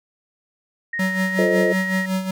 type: tone with pitch glide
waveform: sine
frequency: 1864.7 to 1888.5 Hz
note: A#6 to A#6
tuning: 0 to +22 cents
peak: -23 dBFS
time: 0.93-2.06 s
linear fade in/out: 5 ms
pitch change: +22 cents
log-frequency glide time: 1.27-1.41 s
type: tone with tremolo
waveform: square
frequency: 188.4 Hz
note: F#3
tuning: 32 cents sharp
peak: -19 dBFS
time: 0.99-2.31 s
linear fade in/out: 5 ms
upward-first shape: sine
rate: 5.4 Hz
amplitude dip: 65%
type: chord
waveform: sine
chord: F dominant seventh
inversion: none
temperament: equal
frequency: 349.2 / 440 / 523.3 / 622.3 Hz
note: F4 / A4 / C5 / Eb5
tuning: 0 / 0 / 0 / 0 cents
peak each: -22 dBFS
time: 1.38-1.73 s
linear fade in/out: 10 ms
effects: none